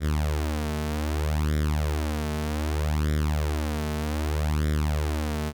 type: tone with flanger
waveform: sawtooth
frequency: 75.7 Hz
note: D#2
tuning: 47 cents flat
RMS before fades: -26 dBFS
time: 0-5.53 s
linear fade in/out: 50 ms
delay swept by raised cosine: 0.55 to 4.65 ms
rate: 0.64 Hz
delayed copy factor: +0.8
effects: none